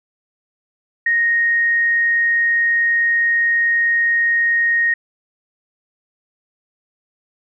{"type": "tone", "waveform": "sine", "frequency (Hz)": 1864.7, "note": "A#6", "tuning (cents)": 0, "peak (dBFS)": -13, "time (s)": [1.06, 4.94], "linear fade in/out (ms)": 5, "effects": []}